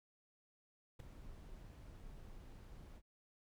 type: noise with ADSR envelope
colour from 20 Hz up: brown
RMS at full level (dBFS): -43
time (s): 0.99-3.02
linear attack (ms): 12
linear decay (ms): 3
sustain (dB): -11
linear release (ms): 57
effects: none